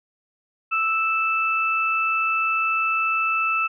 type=tone pair together; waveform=sine; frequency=1317.1 / 2637 Hz; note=E6 / E7; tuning=-2 / 0 cents; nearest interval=octave; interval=1202 cents; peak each=-22 / -22 dBFS; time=0.71-3.68 s; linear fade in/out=20 ms; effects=none